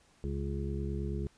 harmonic tone, 69.3 Hz, C#2, in tune, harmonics 1 / 2 / 3 / 5 / 6, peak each -35 / -38 / -40 / -42 / -43 dBFS, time 0.24-1.27 s, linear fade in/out 0 ms, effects pink hiss -65 dBFS RMS until 1.37 s + resampled to 22050 Hz

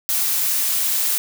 blue noise, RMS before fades -20 dBFS, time 0.09-1.18 s, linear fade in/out 0 ms, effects none

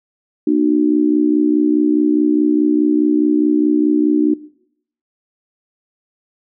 sine tone with amplitude modulation, 302 Hz, D4, 48 cents sharp, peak -7 dBFS, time 0.47-4.34 s, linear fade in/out 5 ms, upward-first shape sine, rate 64.8 Hz, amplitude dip 90%, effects noise-tail reverb RT60 0.7 s tail -19 dB re dry

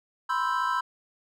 triangle chord, C major seventh, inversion third, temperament equal with one note detuned, 987.8 / 1042.3 / 1318.5 / 1568 Hz, B5 / C6 / E6 / G6, 0 / -7 / 0 / 0 cents, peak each -27 / -28 / -28 / -31 dBFS, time 0.29-0.81 s, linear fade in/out 10 ms, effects none

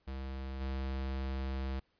square tone with level steps, 66.5 Hz, C2, 29 cents sharp, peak -39 / -35 dBFS, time 0.07-1.8 s, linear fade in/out 10 ms, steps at 0.6 s, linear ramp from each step 20 ms, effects pink hiss -75 dBFS RMS until 1.99 s + resampled to 11025 Hz

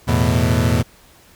30% pulse chord, E suspended fourth, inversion none, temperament equal, 82.41 / 110 / 123.47 Hz, E2 / A2 / B2, 0 / 0 / 0 cents, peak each -16 dBFS, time 0.07-0.83 s, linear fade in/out 20 ms, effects pink hiss -49 dBFS RMS until 1.35 s

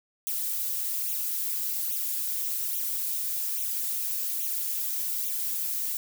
violet noise with flanger, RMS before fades -30 dBFS, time 0.27-5.97 s, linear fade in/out 0 ms, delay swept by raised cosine 0.3 to 6.2 ms, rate 1.2 Hz, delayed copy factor +0.95, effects none

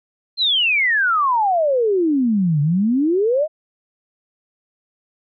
sine exponential two-way sweep, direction down then up, 4217 to 141.3 to 649 Hz, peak -14 dBFS, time 0.37-3.48 s, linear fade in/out 50 ms, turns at 2.61 s, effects none

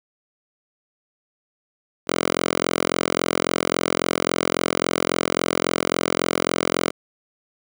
5% pulse tone with high-pass filter, 43.65 Hz, F1, in tune, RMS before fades -22 dBFS, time 2.07-6.91 s, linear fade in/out 20 ms, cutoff 300 Hz, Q 0.61, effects none

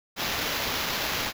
blue noise with sample-and-hold, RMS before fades -29 dBFS, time 0.16-1.33 s, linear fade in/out 50 ms, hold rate 8820 Hz, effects none

